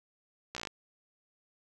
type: slowing click train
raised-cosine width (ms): 0.2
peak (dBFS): -20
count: 8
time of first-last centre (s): 0.55-0.672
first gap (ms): 15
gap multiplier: 1.05
effects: none